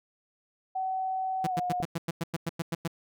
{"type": "tone with pitch glide", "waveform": "sine", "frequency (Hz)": [756, 719.8], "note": ["F#5", "F#5"], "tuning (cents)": [37, -48], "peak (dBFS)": -28, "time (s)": [0.75, 1.83], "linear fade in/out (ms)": 10, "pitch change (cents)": -85, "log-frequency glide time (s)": [1.48, 1.55]}
{"type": "tone bursts", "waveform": "sawtooth", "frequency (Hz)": 166.6, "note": "E3", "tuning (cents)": 19, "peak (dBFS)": -24, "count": 12, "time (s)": [1.44, 2.877], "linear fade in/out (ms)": 5, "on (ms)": 29, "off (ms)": 99}
{"type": "clicks", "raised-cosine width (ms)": 2, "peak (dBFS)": [-25, -33], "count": 2, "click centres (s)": [1.802, 1.825]}
{"effects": []}